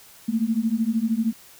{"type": "beating tone pair", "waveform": "sine", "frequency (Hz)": [218.5, 231.5], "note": ["A3", "A#3"], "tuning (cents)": [-12, -12], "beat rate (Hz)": 13, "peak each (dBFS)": -23, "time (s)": [0.28, 1.33], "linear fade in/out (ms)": 10, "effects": ["white hiss -49 dBFS RMS until 1.59 s"]}